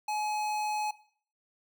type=tone with notch filter; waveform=square; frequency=847 Hz; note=G#5; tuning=34 cents sharp; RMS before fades=-32 dBFS; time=0.08-0.91 s; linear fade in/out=5 ms; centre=12000 Hz; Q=1.7; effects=noise-tail reverb RT60 0.5 s tail -17 dB re dry